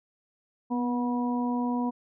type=harmonic tone with a mistuned harmonic; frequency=242.8 Hz; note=B3; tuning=29 cents flat; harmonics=1 / 2 / 3 / 4; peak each=-26 / -38 / -37 / -34 dBFS; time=0.7-1.91 s; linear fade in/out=20 ms; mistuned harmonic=1; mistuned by=+20 cents; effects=none